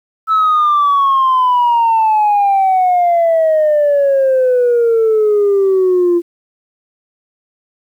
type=exponential sweep; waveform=sine; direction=down; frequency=1316 to 341.6 Hz; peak=-7 dBFS; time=0.27-6.22 s; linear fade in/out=50 ms; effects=tanh soft clip ceiling -6 dBFS + 8-bit